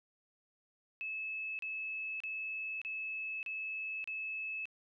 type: tone bursts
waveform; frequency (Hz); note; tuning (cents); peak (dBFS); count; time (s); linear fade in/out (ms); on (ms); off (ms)
sine; 2600; E7; -24; -37; 6; 1.01-4.655; 0; 580; 33
effects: none

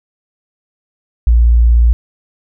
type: tone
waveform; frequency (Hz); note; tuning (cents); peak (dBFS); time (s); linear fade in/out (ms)
sine; 58.3; A#1; +1; -5; 1.27-1.93; 0
effects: none

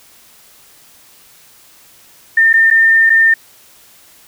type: tone with dropouts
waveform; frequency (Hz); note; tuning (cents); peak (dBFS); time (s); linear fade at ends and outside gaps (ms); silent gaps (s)
sine; 1808; A6; +47; -6; 2.37-3.34; 5; 2.53-2.538 / 2.703-2.71 / 3.096-3.101
effects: white hiss -45 dBFS RMS until 4.27 s

